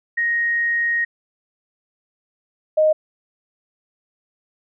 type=tone pair in turn; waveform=sine; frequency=1872 / 620.7 Hz; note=A#6 / D#5; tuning=+7 / -4 cents; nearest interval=octave + perfect fifth; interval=1911 cents; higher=first; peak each=-17 / -12 dBFS; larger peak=second; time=0.17-1.05 / 2.77-2.93 s; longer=first; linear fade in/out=10 ms; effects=none